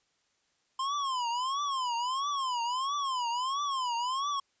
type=tone with vibrato; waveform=square; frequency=1040 Hz; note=C6; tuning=11 cents flat; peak=-30 dBFS; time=0.79-4.4 s; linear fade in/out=5 ms; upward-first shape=triangle; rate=1.5 Hz; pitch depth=210 cents each way; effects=white hiss -73 dBFS RMS until 4.6 s + resampled to 16000 Hz